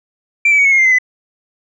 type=tone with pitch steps; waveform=sine; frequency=2349 / 2297 / 2246 / 2195 / 2147 / 2099 / 2052 / 2006 Hz; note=D7 / D7 / C#7 / C#7 / C7 / C7 / C7 / B6; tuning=0 / -39 / +22 / -18 / +44 / +5 / -34 / +26 cents; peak=-6 dBFS; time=0.45-0.986 s; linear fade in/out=5 ms; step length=67 ms; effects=tanh soft clip ceiling -5 dBFS